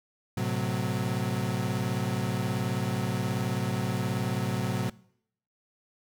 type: chord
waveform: 35% pulse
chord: F# diminished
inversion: first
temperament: equal with one note detuned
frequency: 110 / 128.71 / 185 Hz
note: A2 / C3 / F#3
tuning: 0 / -28 / 0 cents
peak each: -30 dBFS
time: 0.37-4.9 s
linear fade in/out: 5 ms
effects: noise-tail reverb RT60 0.7 s tail -22 dB re dry